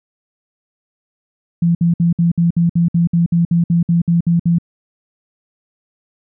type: tone bursts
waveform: sine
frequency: 170 Hz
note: F3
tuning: 46 cents flat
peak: -10 dBFS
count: 16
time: 1.62-4.585 s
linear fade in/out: 5 ms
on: 130 ms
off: 59 ms
effects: none